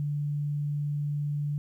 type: tone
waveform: sine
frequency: 146.2 Hz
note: D3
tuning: 7 cents flat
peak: -27 dBFS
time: 0-1.58 s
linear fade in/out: 0 ms
effects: 11-bit